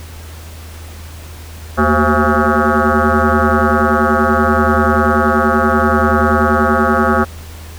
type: tone with frequency modulation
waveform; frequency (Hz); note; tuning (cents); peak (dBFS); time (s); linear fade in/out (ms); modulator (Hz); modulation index
sine; 523.3; C5; 0; -9; 1.77-7.25; 20; 151; 6.3
effects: added 80 Hz sine -30 dBFS peak until 7.78 s + pink hiss -37 dBFS RMS until 7.78 s